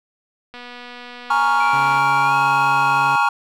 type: click train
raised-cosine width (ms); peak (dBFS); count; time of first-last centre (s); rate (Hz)
0.3; -21; 354; 0.54-1.987; 244
type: chord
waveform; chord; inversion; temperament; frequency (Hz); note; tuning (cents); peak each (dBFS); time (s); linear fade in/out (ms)
triangle; Bb minor seventh; third; equal; 830.6 / 932.3 / 1108.7 / 1396.9; Ab5 / Bb5 / Db6 / F6; 0 / 0 / 0 / 0; -18; 1.3-3.29; 5
type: tone with pitch glide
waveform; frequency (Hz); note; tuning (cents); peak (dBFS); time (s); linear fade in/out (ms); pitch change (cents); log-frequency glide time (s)
sine; 2338 to 2535; D7 to D#7; -8 to +32; -26; 1.6-3.28; 5; +140; 2.23-2.34
type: tone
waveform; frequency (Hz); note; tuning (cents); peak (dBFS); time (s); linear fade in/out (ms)
sawtooth; 138.59; C#3; 0; -25; 1.73-3.16; 5
effects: none